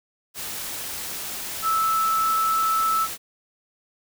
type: tone in noise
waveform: sine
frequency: 1312 Hz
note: E6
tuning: 9 cents flat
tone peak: -19 dBFS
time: 1.62-3.08 s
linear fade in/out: 50 ms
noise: white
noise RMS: -32 dBFS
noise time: 0.34-3.18 s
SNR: +10 dB
effects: none